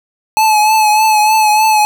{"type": "tone with vibrato", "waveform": "square", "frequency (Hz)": 860, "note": "A5", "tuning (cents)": -40, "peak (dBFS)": -8, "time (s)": [0.37, 1.85], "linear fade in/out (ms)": 0, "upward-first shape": "triangle", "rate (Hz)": 3.3, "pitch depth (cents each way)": 42, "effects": []}